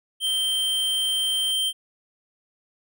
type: tone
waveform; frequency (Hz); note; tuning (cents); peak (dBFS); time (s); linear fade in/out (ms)
square; 3136; G7; 0; -22; 0.2-1.73; 50
type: click train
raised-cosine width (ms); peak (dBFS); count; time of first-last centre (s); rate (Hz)
0.3; -30; 92; 0.27-1.508; 73.5
effects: none